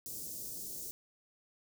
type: band-stop noise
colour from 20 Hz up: white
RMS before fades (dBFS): -43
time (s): 0.06-0.91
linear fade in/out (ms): 0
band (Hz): 490 to 5500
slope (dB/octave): 24
effects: none